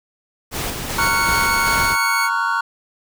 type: noise with tremolo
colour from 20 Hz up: pink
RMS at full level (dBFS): -24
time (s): 0.51-1.97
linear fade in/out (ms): 50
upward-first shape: square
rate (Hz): 2.6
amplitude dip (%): 30
type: tone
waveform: sawtooth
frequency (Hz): 2217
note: C#7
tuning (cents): 0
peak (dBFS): -17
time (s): 0.97-2.3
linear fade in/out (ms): 50
type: chord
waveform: triangle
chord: Gb major seventh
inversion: first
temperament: just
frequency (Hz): 925 / 1110 / 1387.5 / 1480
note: Bb5 / Db6 / F6 / Gb6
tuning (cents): -14 / +2 / -12 / 0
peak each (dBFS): -21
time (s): 0.98-2.61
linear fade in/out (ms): 5
effects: none